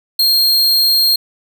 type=tone; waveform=45% pulse; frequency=4221 Hz; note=C8; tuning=14 cents sharp; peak=-9 dBFS; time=0.19-1.16 s; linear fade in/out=5 ms; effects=none